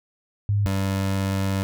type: tone pair in turn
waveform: sine / 25% pulse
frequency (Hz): 102.3 / 97.02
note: G#2 / G2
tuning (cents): -26 / -17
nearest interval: minor second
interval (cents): 91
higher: first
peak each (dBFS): -18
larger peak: neither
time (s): 0.49-0.66 / 0.66-1.63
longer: second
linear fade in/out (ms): 0
effects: none